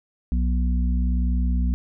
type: harmonic tone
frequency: 61.2 Hz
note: B1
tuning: 15 cents flat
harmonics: 1 / 3 / 4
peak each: -19 / -29 / -31 dBFS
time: 0.32-1.74 s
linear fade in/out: 0 ms
effects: none